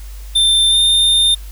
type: tone with pitch glide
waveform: square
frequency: 3574 to 3622 Hz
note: A7 to A7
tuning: +26 to +49 cents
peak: -10 dBFS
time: 0.35-1.35 s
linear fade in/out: 10 ms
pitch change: +23 cents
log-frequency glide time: 0.69-0.78 s
effects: added 50 Hz sine -28 dBFS peak until 1.51 s + white hiss -43 dBFS RMS until 1.51 s